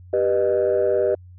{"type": "chord", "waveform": "sine", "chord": "G augmented", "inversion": "none", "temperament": "just", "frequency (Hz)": [392, 490, 612.5], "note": ["G4", "B4", "D#5"], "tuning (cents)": [0, -14, -27], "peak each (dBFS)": -20, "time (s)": [0.13, 1.15], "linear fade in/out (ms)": 5, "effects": ["tanh soft clip ceiling -11 dBFS", "added 90 Hz sine -41 dBFS peak until 1.38 s"]}